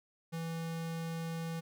square tone, 164.81 Hz, E3, in tune, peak -37 dBFS, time 0.32-1.61 s, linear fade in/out 20 ms, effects none

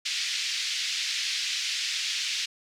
white band-pass noise, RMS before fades -30 dBFS, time 0.05-2.46 s, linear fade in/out 10 ms, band 2100 to 5500 Hz, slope 24 dB/octave, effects none

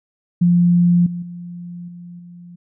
sine tone with level steps, 174.61 Hz, F3, in tune, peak -10 / -23 / -29 / -33 / -36 dBFS, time 0.41-2.56 s, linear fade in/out 10 ms, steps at 1.06 / 1.22 / 1.88 / 2.19 s, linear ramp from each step 5 ms, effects none

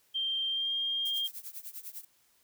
sine tone with pitch glide, 3164 to 3212 Hz, G7 to G7, +15 to +41 cents, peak -29 dBFS, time 0.14-1.28 s, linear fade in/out 20 ms, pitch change +26 cents, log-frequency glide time 0.49-0.72 s
violet noise with tremolo, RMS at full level -40 dBFS, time 1.05-2.05 s, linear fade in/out 5 ms, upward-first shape triangle, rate 10 Hz, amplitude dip 95%
effects white hiss -68 dBFS RMS until 2.43 s

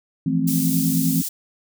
sine chord, F major seventh, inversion third, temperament equal with one note detuned, 164.81 / 174.61 / 217.9 / 261.6 Hz, E3 / F3 / A3 / C4, 0 / 0 / -17 / 0 cents, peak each -22 / -26 / -26 / -21 dBFS, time 0.26-1.22 s, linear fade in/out 5 ms
white high-pass noise, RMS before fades -27 dBFS, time 0.47-1.29 s, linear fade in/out 10 ms, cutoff 6100 Hz, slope 12 dB/octave
effects none

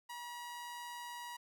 sawtooth tone with amplitude modulation, 961 Hz, B5, 48 cents flat, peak -39 dBFS, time 0.09-1.37 s, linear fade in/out 10 ms, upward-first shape sine, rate 161 Hz, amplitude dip 30%, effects none

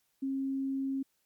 sine tone, 270 Hz, C#4, 45 cents flat, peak -30 dBFS, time 0.22-1.03 s, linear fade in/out 10 ms, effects white hiss -75 dBFS RMS until 1.25 s + MP3 96 kbps

